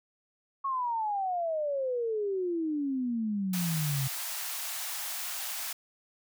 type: exponential sweep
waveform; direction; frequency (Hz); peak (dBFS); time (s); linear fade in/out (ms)
sine; down; 1108.7 to 130.81; -28; 0.64-4.08; 10
type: high-pass noise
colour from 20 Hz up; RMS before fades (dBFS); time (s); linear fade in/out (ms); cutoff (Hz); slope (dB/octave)
white; -36; 3.53-5.73; 5; 640; 48
effects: none